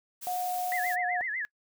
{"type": "noise", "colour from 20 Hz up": "blue", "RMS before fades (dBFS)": -40, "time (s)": [0.21, 0.96], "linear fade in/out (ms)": 20}
{"type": "tone with pitch glide", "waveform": "sine", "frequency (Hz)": [725, 720], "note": ["F#5", "F#5"], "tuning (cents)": [-35, -47], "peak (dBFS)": -29, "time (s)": [0.27, 1.21], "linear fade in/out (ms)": 0, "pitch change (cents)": -12, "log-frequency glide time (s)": [0.79, 1.05]}
{"type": "tone with vibrato", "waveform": "sine", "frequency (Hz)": 1870, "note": "A#6", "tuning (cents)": 5, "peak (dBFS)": -30, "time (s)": [0.72, 1.45], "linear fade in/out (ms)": 0, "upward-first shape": "sine", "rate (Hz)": 8, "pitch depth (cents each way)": 190}
{"effects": ["noise-tail reverb RT60 0.1 s tail -24 dB re dry"]}